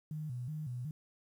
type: tone with vibrato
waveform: sine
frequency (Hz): 137.8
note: C#3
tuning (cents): -10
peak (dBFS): -37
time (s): 0.11-0.91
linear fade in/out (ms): 2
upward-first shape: square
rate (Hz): 2.7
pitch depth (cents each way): 190
effects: 11-bit